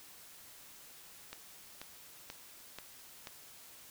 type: click train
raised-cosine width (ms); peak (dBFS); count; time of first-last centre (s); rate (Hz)
0.2; -26; 5; 1.33-3.272; 2.06
effects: white hiss -55 dBFS RMS until 3.9 s